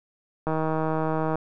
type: click train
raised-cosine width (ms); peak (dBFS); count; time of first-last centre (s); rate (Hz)
1; -13; 141; 0.47-1.356; 158
effects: none